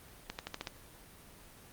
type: accelerating click train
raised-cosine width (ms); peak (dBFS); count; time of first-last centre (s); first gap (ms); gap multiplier
0.2; -20; 6; 0.3-0.672; 89; 0.91
effects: pink hiss -55 dBFS RMS until 1.72 s + Opus 24 kbps